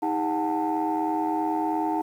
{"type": "tone cluster", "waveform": "sine", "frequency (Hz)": [316.4, 405.8, 730, 809, 892], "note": ["D#4", "G#4", "F#5", "G#5", "A5"], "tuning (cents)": [29, -40, -24, -46, 23], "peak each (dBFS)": [-26, -34, -29, -34, -27], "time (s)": [0.02, 2.02], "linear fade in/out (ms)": 10, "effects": ["tanh soft clip ceiling -16 dBFS", "9-bit"]}